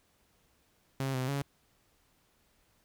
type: tone with pitch steps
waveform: sawtooth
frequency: 134.8 / 129 / 140.1 Hz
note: C#3 / C3 / C#3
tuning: -48 / -24 / +19 cents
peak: -27 dBFS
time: 1-1.42 s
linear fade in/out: 2 ms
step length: 140 ms
effects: pink hiss -70 dBFS RMS until 2.84 s